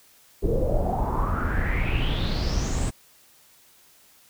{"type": "noise with low-pass filter sweep", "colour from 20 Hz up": "brown", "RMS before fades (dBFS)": -24, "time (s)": [0.42, 2.91], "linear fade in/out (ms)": 20, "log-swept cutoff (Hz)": [410, 8600], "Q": 7.1, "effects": ["white hiss -56 dBFS RMS until 4.29 s"]}